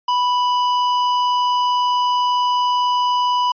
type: tone with tanh clipping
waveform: sine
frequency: 987.8 Hz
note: B5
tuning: in tune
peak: -17 dBFS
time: 0.08-3.52 s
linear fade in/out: 5 ms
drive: 15 dB
effects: resampled to 11025 Hz